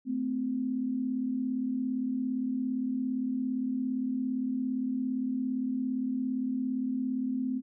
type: tone pair together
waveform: sine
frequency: 220.8 / 258.3 Hz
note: A3 / C4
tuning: +6 / -22 cents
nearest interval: minor third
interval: 272 cents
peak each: -35 / -29 dBFS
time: 0.05-7.62 s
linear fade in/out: 50 ms
effects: none